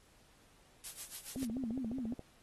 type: noise with tremolo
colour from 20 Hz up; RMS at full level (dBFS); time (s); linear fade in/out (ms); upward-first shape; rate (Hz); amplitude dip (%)
blue; -42; 0.84-1.45; 0; sine; 7.1; 80
type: click train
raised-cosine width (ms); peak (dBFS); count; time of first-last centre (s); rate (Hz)
2; -31; 13; 1.36-2.193; 14.4
type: tone with vibrato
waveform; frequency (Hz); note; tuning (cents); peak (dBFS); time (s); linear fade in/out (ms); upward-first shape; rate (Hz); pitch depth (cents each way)
sine; 243.4; B3; -25; -36; 1.36-2.14; 5; sine; 5.3; 180
effects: pink hiss -66 dBFS RMS until 2.42 s + AAC 32 kbps